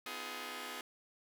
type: chord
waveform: 5% pulse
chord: F half-diminished seventh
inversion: second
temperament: just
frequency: 251.4 / 314.3 / 349.2 / 419.1 Hz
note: Cb4 / Eb4 / F4 / Ab4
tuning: +31 / +18 / 0 / +16 cents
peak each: -36 / -39 / -38 / -35 dBFS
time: 0.06-0.81 s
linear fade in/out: 2 ms
effects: none